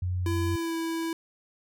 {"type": "tone", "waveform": "sine", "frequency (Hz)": 90.5, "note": "F#2", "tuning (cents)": -38, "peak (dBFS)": -26, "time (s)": [0.02, 0.56], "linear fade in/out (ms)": 5}
{"type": "tone with pitch glide", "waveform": "square", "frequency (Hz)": [336.3, 329], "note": ["E4", "E4"], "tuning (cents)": [35, -3], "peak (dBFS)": -29, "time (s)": [0.26, 1.13], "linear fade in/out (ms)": 2, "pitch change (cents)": -38, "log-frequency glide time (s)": [0.52, 0.76]}
{"type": "clicks", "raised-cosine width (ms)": 0.3, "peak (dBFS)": [-36, -42], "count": 2, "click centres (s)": [1.029, 1.047]}
{"effects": []}